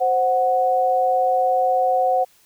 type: tone pair together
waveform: sine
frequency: 522.6 / 739 Hz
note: C5 / F#5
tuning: -2 / -2 cents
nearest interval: tritone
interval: 600 cents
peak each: -20 / -17 dBFS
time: 0-2.25 s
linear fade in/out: 20 ms
effects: white hiss -56 dBFS RMS until 2.45 s